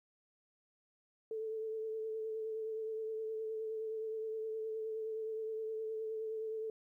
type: tone with vibrato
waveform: sine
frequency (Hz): 440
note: A4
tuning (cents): 0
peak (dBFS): -37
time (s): 1.31-6.7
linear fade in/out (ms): 2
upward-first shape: triangle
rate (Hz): 9.6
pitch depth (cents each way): 27
effects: 13-bit